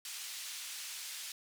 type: band-pass noise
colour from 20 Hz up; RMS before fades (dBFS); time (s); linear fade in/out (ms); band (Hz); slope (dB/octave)
pink; -44; 0.05-1.32; 2; 2900 to 12000; 12
effects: none